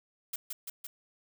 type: noise with echo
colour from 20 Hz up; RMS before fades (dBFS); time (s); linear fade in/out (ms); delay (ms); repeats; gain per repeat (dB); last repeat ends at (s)
blue; -36; 0.33-0.36; 5; 170; 3; -2; 0.87
effects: none